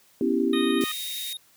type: chord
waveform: sine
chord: C# half-diminished seventh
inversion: third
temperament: equal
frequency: 246.9 / 277.2 / 329.6 / 392 Hz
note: B3 / C#4 / E4 / G4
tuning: 0 / 0 / 0 / 0 cents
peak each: -26 dBFS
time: 0.21-0.84 s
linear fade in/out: 2 ms
type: tone with vibrato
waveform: square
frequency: 3729 Hz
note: A#7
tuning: in tune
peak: -33 dBFS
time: 0.53-1.37 s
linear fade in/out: 2 ms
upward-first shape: sine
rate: 13 Hz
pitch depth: 9 cents each way
type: harmonic tone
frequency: 619 Hz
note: D#5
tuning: 9 cents flat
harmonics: 2 / 3 / 4 / 5 / 6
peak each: -34 / -36 / -37 / -38 / -39 dBFS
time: 0.53-0.92 s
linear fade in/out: 5 ms
type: high-pass noise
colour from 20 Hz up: white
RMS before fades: -36 dBFS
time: 0.81-1.33 s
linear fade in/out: 0 ms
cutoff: 1800 Hz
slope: 96 dB/octave
effects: white hiss -59 dBFS RMS until 1.56 s + high-pass 60 Hz 12 dB/octave